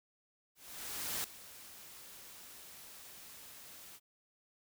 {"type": "noise with ADSR envelope", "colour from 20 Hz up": "white", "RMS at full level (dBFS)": -37, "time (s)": [0.55, 4], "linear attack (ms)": 690, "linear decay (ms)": 4, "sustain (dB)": -16, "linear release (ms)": 46, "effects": []}